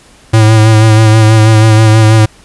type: tone with vibrato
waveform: square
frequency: 109.7 Hz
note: A2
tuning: 5 cents flat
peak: -3 dBFS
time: 0.33-2.26 s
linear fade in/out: 10 ms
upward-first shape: sine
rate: 6.2 Hz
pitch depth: 31 cents each way
effects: pink hiss -41 dBFS RMS until 2.44 s + resampled to 24000 Hz